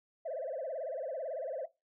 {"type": "tone with vibrato", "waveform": "sine", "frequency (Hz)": 585, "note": "D5", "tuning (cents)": -7, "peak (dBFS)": -34, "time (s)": [0.25, 1.66], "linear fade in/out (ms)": 10, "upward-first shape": "sine", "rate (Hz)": 18, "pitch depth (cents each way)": 240, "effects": ["noise-tail reverb RT60 0.2 s tail -17 dB re dry", "tanh soft clip ceiling -31 dBFS"]}